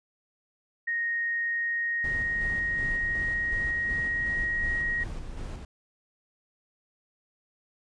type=tone with pitch glide; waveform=sine; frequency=1864.7 to 1888.5 Hz; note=A#6 to A#6; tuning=0 to +22 cents; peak=-26 dBFS; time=0.87-5.04 s; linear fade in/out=10 ms; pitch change=+22 cents; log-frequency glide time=1.42-4.51 s
type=noise with tremolo; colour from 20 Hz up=brown; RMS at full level=-35 dBFS; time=2.04-5.65 s; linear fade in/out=2 ms; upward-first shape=square; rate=2.7 Hz; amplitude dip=35%
effects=resampled to 22050 Hz